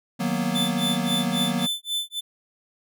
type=chord; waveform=square; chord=B major seventh; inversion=first; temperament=equal; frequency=155.56 / 185 / 233.1 / 246.9 Hz; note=D#3 / F#3 / A#3 / B3; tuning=0 / 0 / 0 / 0 cents; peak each=-33 / -28 / -28 / -30 dBFS; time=0.19-1.67 s; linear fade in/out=20 ms
type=tone with tremolo; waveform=45% pulse; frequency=3520 Hz; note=A7; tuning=in tune; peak=-23 dBFS; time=0.54-2.21 s; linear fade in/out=20 ms; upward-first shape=sine; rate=3.7 Hz; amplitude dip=100%
effects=none